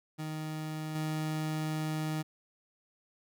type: tone with level steps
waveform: 30% pulse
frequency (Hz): 155.56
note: D#3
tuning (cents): 0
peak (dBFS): -33 / -29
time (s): 0.18-2.23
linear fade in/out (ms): 20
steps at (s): 0.95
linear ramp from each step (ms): 5
effects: none